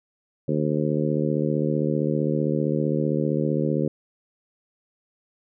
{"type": "harmonic tone", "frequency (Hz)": 75.4, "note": "D2", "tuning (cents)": 46, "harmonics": [2, 3, 4, 5, 6, 7], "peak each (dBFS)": [-25, -27, -28, -29, -30, -30], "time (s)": [0.48, 3.88], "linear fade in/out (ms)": 5, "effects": []}